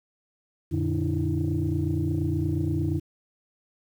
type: tone cluster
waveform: sine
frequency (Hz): 89.3 / 115.1 / 147.7 / 299.6 / 328.1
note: F2 / A#2 / D3 / D4 / E4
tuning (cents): +39 / -22 / +10 / +35 / -8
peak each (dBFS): -27 / -33 / -28 / -31 / -29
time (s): 0.71-3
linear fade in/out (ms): 20
effects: tanh soft clip ceiling -15 dBFS + 9-bit